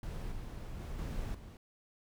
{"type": "noise with level steps", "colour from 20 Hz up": "brown", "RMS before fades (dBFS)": [-40, -43, -41, -38, -48], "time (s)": [0.03, 1.57], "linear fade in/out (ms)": 2, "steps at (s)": [0.31, 0.79, 0.98, 1.34], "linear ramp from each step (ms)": 10, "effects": []}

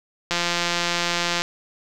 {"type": "click train", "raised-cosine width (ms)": 0.2, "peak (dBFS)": -5, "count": 193, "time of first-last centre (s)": [0.31, 1.42], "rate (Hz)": 173, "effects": []}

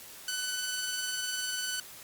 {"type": "tone with tremolo", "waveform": "10% pulse", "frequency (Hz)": 1499, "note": "F#6", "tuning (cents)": 22, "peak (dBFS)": -22, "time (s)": [0.28, 1.8], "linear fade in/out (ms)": 2, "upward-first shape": "triangle", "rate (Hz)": 20, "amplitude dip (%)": 35, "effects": ["white hiss -48 dBFS RMS until 2.03 s", "Opus 48 kbps"]}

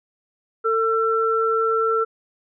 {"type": "tone pair together", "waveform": "sine", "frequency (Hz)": [448.8, 1344.9], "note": ["A4", "E6"], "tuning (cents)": [34, 34], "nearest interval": "octave + perfect fifth", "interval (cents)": 1900, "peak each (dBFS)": -20, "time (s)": [0.64, 2.05], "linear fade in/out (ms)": 20, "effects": []}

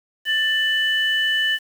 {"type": "tone pair together", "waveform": "sine", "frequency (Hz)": [1771, 2981], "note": ["A6", "F#7"], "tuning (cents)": [11, 12], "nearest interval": "major sixth", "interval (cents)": 901, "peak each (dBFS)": [-19, -20], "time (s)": [0.25, 1.59], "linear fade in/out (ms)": 50, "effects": ["tanh soft clip ceiling -10 dBFS", "7-bit"]}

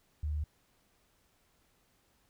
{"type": "tone", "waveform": "sine", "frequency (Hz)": 75.2, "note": "D2", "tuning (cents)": 42, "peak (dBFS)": -31, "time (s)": [0.23, 0.44], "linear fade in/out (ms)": 5, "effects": ["pink hiss -71 dBFS RMS until 2.29 s"]}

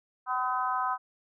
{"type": "harmonic tone", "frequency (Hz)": 253.4, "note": "B3", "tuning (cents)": 45, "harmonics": [3, 4, 5, 6], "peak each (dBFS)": [-33, -30, -31, -39], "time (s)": [0.26, 0.98], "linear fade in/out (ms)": 50, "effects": []}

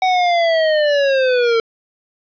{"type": "linear sweep", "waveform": "square", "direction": "down", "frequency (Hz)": [753, 450], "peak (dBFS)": -13, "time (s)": [0.02, 1.6], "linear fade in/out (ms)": 2, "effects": ["resampled to 11025 Hz", "8-bit"]}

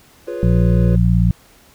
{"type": "chord", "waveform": "triangle", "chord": "C# dominant seventh", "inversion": "first", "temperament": "equal", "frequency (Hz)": [349.2, 415.3, 493.9, 554.4], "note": ["E#4", "G#4", "B4", "C#5"], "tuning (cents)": [0, 0, 0, 0], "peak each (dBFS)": [-26, -29, -25, -28], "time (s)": [0.27, 0.96], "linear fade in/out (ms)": 10}
{"type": "harmonic tone", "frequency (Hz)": 58.27, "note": "A#1", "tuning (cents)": 0, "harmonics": [1, 2, 3], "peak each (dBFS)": [-15, -15, -15], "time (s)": [0.43, 1.31], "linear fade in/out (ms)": 0}
{"effects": ["pink hiss -49 dBFS RMS until 1.74 s"]}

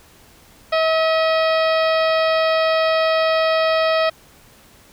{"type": "harmonic tone with a mistuned harmonic", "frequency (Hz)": 642, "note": "E5", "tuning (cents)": -46, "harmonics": [1, 2, 3, 4, 5, 6, 7, 8], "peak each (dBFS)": [-16, -22, -26, -28, -30, -32, -33, -34], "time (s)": [0.72, 4.1], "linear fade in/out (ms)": 10, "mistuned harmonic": 4, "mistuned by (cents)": -46, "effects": ["pink hiss -49 dBFS RMS until 4.92 s"]}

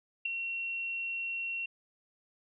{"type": "tone with ADSR envelope", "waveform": "sine", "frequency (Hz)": 2730, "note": "F7", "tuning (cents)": -40, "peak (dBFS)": -25, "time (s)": [0.25, 1.66], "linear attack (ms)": 9, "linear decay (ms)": 3, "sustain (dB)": -8, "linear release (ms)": 6, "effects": []}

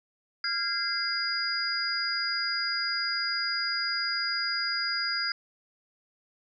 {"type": "tone cluster", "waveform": "sine", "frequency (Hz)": [1388, 1630, 2064, 4887], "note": ["F6", "G#6", "C7", "D#8"], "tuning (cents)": [-11, -33, -24, -32], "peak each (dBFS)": [-34, -34, -37, -29], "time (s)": [0.44, 5.32], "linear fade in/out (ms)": 2, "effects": []}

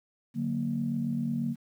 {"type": "chord", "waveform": "sine", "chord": "D augmented", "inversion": "none", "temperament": "equal", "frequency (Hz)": [146.83, 185, 233.1], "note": ["D3", "F#3", "A#3"], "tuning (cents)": [0, 0, 0], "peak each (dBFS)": [-33, -35, -29], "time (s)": [0.34, 1.56], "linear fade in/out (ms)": 50, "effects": ["tanh soft clip ceiling -18 dBFS", "10-bit"]}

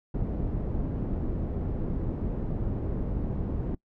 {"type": "low-pass noise", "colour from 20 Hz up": "pink", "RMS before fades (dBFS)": -30, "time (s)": [0.14, 3.75], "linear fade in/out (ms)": 5, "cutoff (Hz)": 350, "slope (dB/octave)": 12, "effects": ["noise-tail reverb RT60 0.1 s tail -22 dB re dry"]}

